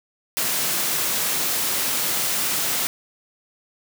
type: high-pass noise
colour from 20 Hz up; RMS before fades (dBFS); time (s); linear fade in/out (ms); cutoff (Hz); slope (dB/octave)
white; -23; 0.37-2.87; 0; 110; 24
effects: none